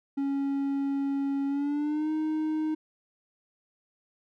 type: tone with pitch glide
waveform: triangle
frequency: 277.2 to 311.1 Hz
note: C#4 to D#4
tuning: 0 to 0 cents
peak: -24 dBFS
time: 0.17-2.75 s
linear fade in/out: 10 ms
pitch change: +200 cents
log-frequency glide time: 1.47-2.11 s
effects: none